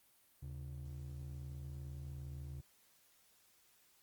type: ring-modulated tone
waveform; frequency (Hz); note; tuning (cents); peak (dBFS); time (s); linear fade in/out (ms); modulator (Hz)
triangle; 104.7; G#2; +15; -39; 0.42-2.61; 10; 29.9
effects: white hiss -70 dBFS RMS until 4.02 s + Opus 32 kbps